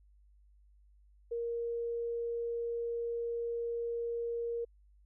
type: tone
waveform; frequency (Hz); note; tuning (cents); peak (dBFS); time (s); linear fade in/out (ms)
sine; 468.6; A#4; +9; -33; 1.31-4.65; 10
effects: added 50 Hz sine -60 dBFS peak until 5.05 s